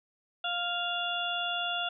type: harmonic tone with a mistuned harmonic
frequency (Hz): 700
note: F5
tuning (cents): +4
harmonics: 1 / 2 / 4 / 5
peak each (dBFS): -35 / -35 / -35 / -35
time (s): 0.44-1.89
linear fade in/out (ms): 5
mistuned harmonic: 5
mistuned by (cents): -31
effects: none